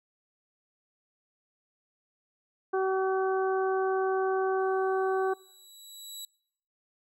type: harmonic tone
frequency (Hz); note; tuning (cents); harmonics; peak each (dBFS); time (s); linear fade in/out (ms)
380.4; F#4; +48; 1 / 2 / 3 / 4; -26 / -32 / -36 / -38; 2.73-5.34; 10
type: tone with exponential growth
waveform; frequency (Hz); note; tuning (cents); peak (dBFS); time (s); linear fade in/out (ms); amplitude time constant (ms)
20% pulse; 3912; B7; -17; -32; 4.59-6.25; 2; 360
effects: noise-tail reverb RT60 0.7 s tail -25 dB re dry